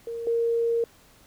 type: tone pair in turn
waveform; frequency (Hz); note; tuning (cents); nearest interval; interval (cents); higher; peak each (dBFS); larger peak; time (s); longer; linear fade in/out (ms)
sine; 464.4 / 464.4; A#4 / A#4; -7 / -7; unison; 0; neither; -30 / -21; second; 0.07-0.27 / 0.27-0.84; second; 2
effects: pink hiss -56 dBFS RMS until 1.26 s